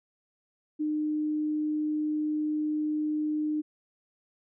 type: tone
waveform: sine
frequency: 304.1 Hz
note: D#4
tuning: 40 cents flat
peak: -26 dBFS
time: 0.79-3.62 s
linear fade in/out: 20 ms
effects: none